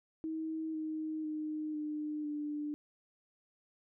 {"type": "tone with pitch steps", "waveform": "sine", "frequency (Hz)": [318.5, 312.8, 307.3, 301.8, 296.5], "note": ["D#4", "D#4", "D#4", "D4", "D4"], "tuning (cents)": [41, 9, -21, 47, 17], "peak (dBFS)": -35, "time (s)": [0.24, 2.74], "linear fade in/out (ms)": 0, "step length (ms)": 500, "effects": []}